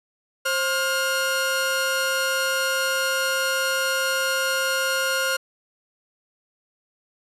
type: tone pair together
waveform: sawtooth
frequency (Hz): 530.4 / 1416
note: C5 / F6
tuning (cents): +23 / +23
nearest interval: octave + perfect fourth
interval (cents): 1700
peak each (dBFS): -22 / -19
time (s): 0.45-5.37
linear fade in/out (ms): 10
effects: resampled to 32000 Hz